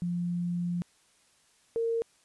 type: tone pair in turn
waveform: sine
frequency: 174.61 / 459.2 Hz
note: F3 / A#4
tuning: 0 / -26 cents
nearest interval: octave + perfect fourth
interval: 1674 cents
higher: second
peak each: -28 / -26 dBFS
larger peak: second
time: 0.02-0.82 / 1.76-2.02 s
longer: first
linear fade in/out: 0 ms
effects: white hiss -65 dBFS RMS until 2.24 s + resampled to 24000 Hz